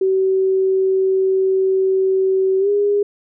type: tone with pitch glide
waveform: sine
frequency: 380.8 to 408.1 Hz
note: F#4 to G#4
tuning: +50 to -30 cents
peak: -13 dBFS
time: 0.01-3.03 s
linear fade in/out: 5 ms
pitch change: +120 cents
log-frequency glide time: 2.59-2.69 s
effects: none